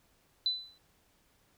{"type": "tone with exponential decay", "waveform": "sine", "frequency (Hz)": 4000, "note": "B7", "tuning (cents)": 21, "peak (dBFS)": -24, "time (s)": [0.46, 0.78], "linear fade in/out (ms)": 1, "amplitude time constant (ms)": 69, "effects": ["pink hiss -69 dBFS RMS until 1.57 s"]}